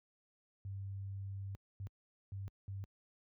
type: tone bursts at uneven times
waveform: sine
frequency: 98 Hz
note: G2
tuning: in tune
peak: -40 dBFS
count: 4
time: 0.65-1.55 / 1.8-1.87 / 2.32-2.48 / 2.68-2.84 s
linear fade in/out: 0 ms
effects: high-pass 60 Hz 12 dB/octave